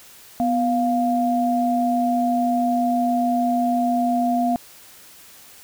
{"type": "tone pair together", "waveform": "sine", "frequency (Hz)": [246.9, 700], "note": ["B3", "F5"], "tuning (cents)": [0, 4], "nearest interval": "octave + tritone", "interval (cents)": 1804, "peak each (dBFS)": [-20, -20], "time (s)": [0.4, 4.56], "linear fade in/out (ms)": 0, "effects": ["white hiss -46 dBFS RMS until 5.63 s"]}